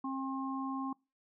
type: harmonic tone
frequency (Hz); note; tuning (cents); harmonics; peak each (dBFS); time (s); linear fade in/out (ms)
267.4; C4; +38; 1 / 3 / 4; -36 / -44 / -40; 0.04-0.93; 5
effects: noise-tail reverb RT60 0.3 s tail -26 dB re dry